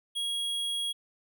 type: tone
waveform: square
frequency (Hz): 3300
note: G#7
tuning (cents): -12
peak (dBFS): -30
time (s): 0.15-0.93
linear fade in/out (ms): 20
effects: none